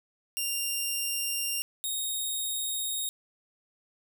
10% pulse tone pair in turn, 2788 / 3731 Hz, F7 / A#7, -4 / +1 cents, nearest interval perfect fourth, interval 505 cents, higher second, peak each -20 / -22 dBFS, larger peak first, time 0.37-1.62 / 1.84-3.09 s, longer neither, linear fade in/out 0 ms, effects none

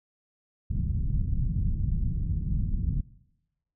pink low-pass noise, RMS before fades -27 dBFS, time 0.7-3.01 s, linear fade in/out 10 ms, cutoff 170 Hz, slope 24 dB/octave, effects noise-tail reverb RT60 0.9 s tail -20 dB re dry

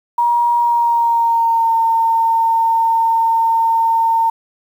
sine tone with pitch glide, 950 to 909.7 Hz, A#5 to A#5, +33 to -43 cents, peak -11 dBFS, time 0.18-4.3 s, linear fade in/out 5 ms, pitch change -76 cents, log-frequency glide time 0.59-1.73 s, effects 7-bit

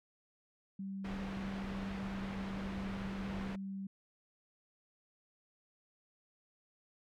sine tone, 194.5 Hz, G3, 13 cents flat, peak -39 dBFS, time 0.79-3.87 s, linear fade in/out 5 ms
pink low-pass noise, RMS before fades -45 dBFS, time 1.04-3.56 s, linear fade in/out 10 ms, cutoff 2500 Hz, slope 12 dB/octave
effects none

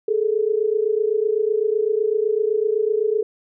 sine tone pair together, 417.4 / 445.3 Hz, G#4 / A4, +9 / +21 cents, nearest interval minor second, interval 112 cents, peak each -20 dBFS, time 0.08-3.23 s, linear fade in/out 5 ms, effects none

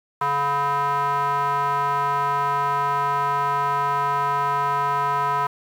square tone with band-pass filter, 142 Hz, C#3, 42 cents sharp, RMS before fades -22 dBFS, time 0.21-5.47 s, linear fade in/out 5 ms, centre 1100 Hz, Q 8.4, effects 8-bit

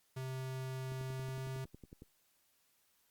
square tone with pitch glide, 130.81 to 131.8 Hz, C3 to C3, 0 to +13 cents, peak -40 dBFS, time 0.16-1.65 s, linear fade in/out 10 ms, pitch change +13 cents, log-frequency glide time 1.01-1.47 s
click train, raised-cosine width 3 ms, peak -38 dBFS, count 13, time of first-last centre 0.92-2.021 s, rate 10.9 Hz
effects white hiss -74 dBFS RMS until 3.1 s + Opus 48 kbps

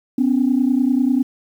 sine tone pair together, 251.3 / 281.4 Hz, B3 / C#4, +30 / +26 cents, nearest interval major second, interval 196 cents, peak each -15 / -17 dBFS, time 0.18-1.23 s, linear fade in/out 5 ms, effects tanh soft clip ceiling -7 dBFS + 8-bit

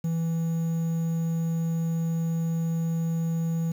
triangle tone with quantisation, 164.81 Hz, E3, in tune, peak -22 dBFS, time 0.04-3.72 s, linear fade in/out 5 ms, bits 8, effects none

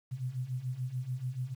sine beating tone pair, 123 / 129.9 Hz, B2 / C3, -7 / -12 cents, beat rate 6.9 Hz, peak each -38 / -35 dBFS, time 0.11-1.55 s, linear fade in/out 20 ms, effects 10-bit

